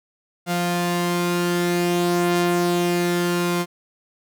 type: tone pair together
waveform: sawtooth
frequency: 174.87 / 350 Hz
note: F3 / F4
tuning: +3 / +4 cents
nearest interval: octave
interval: 1201 cents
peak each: -18 dBFS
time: 0.46-3.66 s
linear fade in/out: 50 ms
effects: none